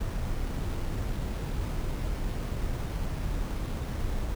brown noise with sample-and-hold, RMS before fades -31 dBFS, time 0-4.35 s, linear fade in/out 10 ms, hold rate 7350 Hz, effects none

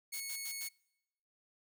10% pulse tone, 2200 Hz, C#7, 14 cents flat, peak -31 dBFS, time 0.12-0.69 s, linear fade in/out 10 ms
blue noise bursts, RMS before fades -45 dBFS, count 4, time 0.13-0.679 s, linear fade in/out 10 ms, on 75 ms, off 83 ms
effects noise-tail reverb RT60 0.9 s tail -26 dB re dry

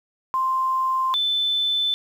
sine tone pair in turn, 1046.5 / 3520 Hz, C6 / A7, 0 / 0 cents, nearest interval octave + major sixth, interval 2100 cents, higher second, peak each -19 dBFS, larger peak neither, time 0.34-1.14 / 1.14-1.94 s, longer neither, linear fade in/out 0 ms, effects 8-bit

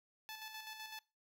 10% pulse tone with tremolo, 871 Hz, A5, 18 cents flat, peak -37 dBFS, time 0.29-0.99 s, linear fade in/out 0 ms, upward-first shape square, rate 7.9 Hz, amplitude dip 45%, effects noise-tail reverb RT60 0.3 s tail -22 dB re dry

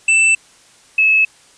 square / sine tone pair in turn, 2657 / 2593 Hz, E7 / E7, +13 / -29 cents, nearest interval unison, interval 42 cents, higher first, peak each -10 / -9 dBFS, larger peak second, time 0.08-0.35 / 0.98-1.25 s, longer neither, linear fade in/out 5 ms, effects white hiss -48 dBFS RMS until 1.57 s + resampled to 22050 Hz

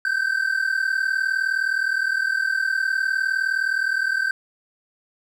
triangle tone pair together, 1533.5 / 1573 Hz, G6 / G6, -38 / +6 cents, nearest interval unison, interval 44 cents, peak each -21 dBFS, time 0.05-4.31 s, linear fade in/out 2 ms, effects none

